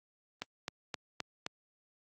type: click train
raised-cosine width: 0.2 ms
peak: -18 dBFS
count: 5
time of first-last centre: 0.42-1.464 s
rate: 3.83 Hz
effects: high-pass 100 Hz 12 dB/octave + Opus 32 kbps